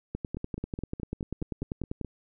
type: two click trains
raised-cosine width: 3 ms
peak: -23 / -19 dBFS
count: 9 / 20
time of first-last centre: 0.37-2.047 / 0.15-2.013 s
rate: 4.77 / 10.2 Hz
effects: none

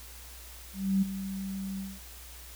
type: tone with ADSR envelope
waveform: sine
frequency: 193.4 Hz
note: G3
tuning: 23 cents flat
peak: -21 dBFS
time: 0.73-2 s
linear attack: 290 ms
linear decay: 16 ms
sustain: -12 dB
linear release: 210 ms
effects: added 60 Hz sine -48 dBFS peak until 2.55 s + white hiss -49 dBFS RMS until 2.55 s

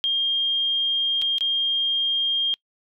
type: tone with dropouts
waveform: sine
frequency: 3215 Hz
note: G7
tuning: 43 cents sharp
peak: -19 dBFS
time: 0.04-2.54 s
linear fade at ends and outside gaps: 0 ms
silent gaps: 1.216-1.221 / 1.383-1.408 s
effects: noise-tail reverb RT60 0.1 s tail -26 dB re dry

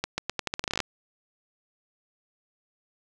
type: accelerating click train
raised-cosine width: 0.2 ms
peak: -10 dBFS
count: 15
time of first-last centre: 0.04-0.803 s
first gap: 140 ms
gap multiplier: 0.83
effects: none

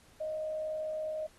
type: tone with frequency modulation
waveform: sine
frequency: 622.3 Hz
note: D#5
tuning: in tune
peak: -33 dBFS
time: 0.2-1.27 s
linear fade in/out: 10 ms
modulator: 60.2 Hz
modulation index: 0.25
effects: pink hiss -62 dBFS RMS until 1.38 s + AAC 32 kbps

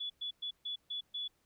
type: tone bursts at uneven times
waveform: sine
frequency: 3424 Hz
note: A7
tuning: 48 cents flat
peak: -36 dBFS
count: 6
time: 0-0.1 / 0.21-0.31 / 0.42-0.51 / 0.65-0.76 / 0.9-1.01 / 1.14-1.28 s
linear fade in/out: 10 ms
effects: pink hiss -75 dBFS RMS until 1.45 s

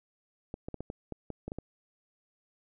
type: clicks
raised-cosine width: 2 ms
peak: -24 dBFS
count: 10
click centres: 0.541 / 0.685 / 0.743 / 0.806 / 0.901 / 1.123 / 1.303 / 1.48 / 1.519 / 1.586 s
effects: none

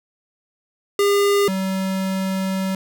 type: tone pair in turn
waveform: square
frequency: 403.8 / 190.57 Hz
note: G#4 / G3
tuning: -49 / -49 cents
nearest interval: octave + minor second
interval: 1300 cents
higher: first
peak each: -15 / -21 dBFS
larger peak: first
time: 0.99-1.48 / 1.48-2.75 s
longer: second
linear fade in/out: 2 ms
effects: none

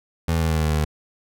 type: tone with pitch steps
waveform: 25% pulse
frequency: 82.41 / 81.42 / 80.43 / 79.46 / 78.51 / 77.56 / 76.63 / 75.7 Hz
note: E2 / E2 / E2 / D#2 / D#2 / D#2 / D#2 / D#2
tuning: 0 / -21 / -42 / +37 / +16 / -5 / -26 / -47 cents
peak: -15 dBFS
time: 0.28-0.848 s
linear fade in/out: 5 ms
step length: 71 ms
effects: none

